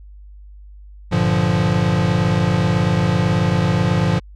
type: chord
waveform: square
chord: G minor seventh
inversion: none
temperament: equal with one note detuned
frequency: 98 / 116.14 / 146.83 / 174.61 Hz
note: G2 / Bb2 / D3 / F3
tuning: 0 / -6 / 0 / 0 cents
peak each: -22 / -22 / -22 / -19 dBFS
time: 1.11-4.2 s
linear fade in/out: 20 ms
effects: added 50 Hz sine -37 dBFS peak until 4.35 s + low-pass 5000 Hz 12 dB/octave